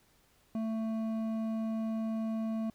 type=tone with hard clipping; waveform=sine; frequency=222.2 Hz; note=A3; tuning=17 cents sharp; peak=-33 dBFS; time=0.55-2.7 s; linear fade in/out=2 ms; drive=8 dB; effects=pink hiss -67 dBFS RMS until 2.74 s